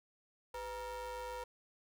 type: ring-modulated tone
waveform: square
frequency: 223.1 Hz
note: A3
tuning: 24 cents sharp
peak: -39 dBFS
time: 0.54-1.44 s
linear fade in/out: 5 ms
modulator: 723 Hz
effects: none